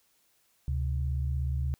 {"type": "tone pair together", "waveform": "sine", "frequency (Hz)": [72.34, 129.2], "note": ["D2", "C3"], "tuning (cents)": [-26, -21], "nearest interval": "minor seventh", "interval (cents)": 1005, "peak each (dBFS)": [-28, -33], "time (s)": [0.68, 1.74], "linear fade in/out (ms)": 0, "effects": ["white hiss -69 dBFS RMS until 1.79 s"]}